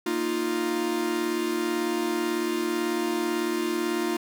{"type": "chord", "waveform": "45% pulse", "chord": "Bb suspended fourth", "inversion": "none", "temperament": "equal", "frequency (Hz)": [233.1, 311.1, 349.2], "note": ["Bb3", "Eb4", "F4"], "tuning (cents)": [0, 0, 0], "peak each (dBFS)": [-33, -30, -27], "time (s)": [0.06, 4.17], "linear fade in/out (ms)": 5, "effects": []}